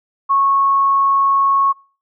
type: tone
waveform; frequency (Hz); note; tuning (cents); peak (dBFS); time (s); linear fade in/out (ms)
sine; 1100; C#6; -14; -11; 0.29-1.73; 20
effects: noise-tail reverb RT60 0.4 s tail -26 dB re dry